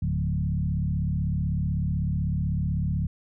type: tone with frequency modulation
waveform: sine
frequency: 120.4 Hz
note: B2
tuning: 44 cents flat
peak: -23 dBFS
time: 0.02-3.07 s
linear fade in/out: 5 ms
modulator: 36 Hz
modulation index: 1.7
effects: none